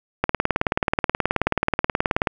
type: click train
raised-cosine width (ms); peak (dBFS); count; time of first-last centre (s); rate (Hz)
0.5; -3; 39; 0.24-2.272; 18.7
effects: none